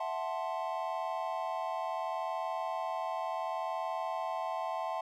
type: chord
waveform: triangle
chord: F# half-diminished seventh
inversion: third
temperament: equal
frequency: 659.3 / 740 / 880 / 1046.5 Hz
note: E5 / F#5 / A5 / C6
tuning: 0 / 0 / 0 / 0 cents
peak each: -36 / -37 / -37 / -38 dBFS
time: 0-5.01 s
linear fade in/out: 5 ms
effects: none